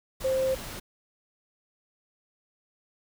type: tone in noise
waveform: sine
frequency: 526 Hz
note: C5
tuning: 9 cents sharp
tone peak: -23 dBFS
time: 0.24-0.55 s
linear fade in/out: 10 ms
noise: pink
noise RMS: -39 dBFS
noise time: 0.2-0.8 s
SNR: +13 dB
effects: none